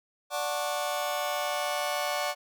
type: chord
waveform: sawtooth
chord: D major seventh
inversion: none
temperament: just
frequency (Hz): 587.3 / 734.2 / 881 / 1101.2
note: D5 / F#5 / A5 / C#6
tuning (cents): 0 / -14 / +2 / -12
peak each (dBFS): -28 / -29 / -34 / -32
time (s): 0.3-2.35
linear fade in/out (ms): 50
effects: none